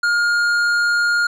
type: tone with tanh clipping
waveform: sine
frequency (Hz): 1418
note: F6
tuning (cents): +26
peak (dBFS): -16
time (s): 0.03-1.27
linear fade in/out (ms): 5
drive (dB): 10
effects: none